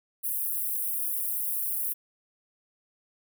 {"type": "high-pass noise", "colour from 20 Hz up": "white", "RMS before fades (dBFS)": -30, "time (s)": [0.23, 1.94], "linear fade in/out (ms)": 20, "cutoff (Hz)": 9900, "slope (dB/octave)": 48, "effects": []}